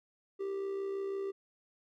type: tone with amplitude modulation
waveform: triangle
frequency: 392 Hz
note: G4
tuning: in tune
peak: -30 dBFS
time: 0.39-1.32 s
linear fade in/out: 20 ms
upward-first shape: sine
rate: 66 Hz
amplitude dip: 45%
effects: none